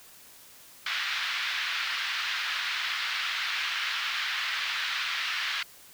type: band-pass noise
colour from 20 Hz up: pink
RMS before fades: -31 dBFS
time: 0.86-5.63 s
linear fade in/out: 5 ms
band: 1400 to 4200 Hz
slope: 24 dB/octave
effects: white hiss -52 dBFS RMS until 5.93 s